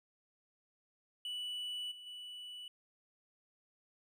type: tone with level steps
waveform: triangle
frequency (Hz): 2960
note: F#7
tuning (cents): 0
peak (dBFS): -37 / -48 / -44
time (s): 1.25-2.68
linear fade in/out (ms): 2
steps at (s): 1.91 / 2.06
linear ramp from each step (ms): 10
effects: none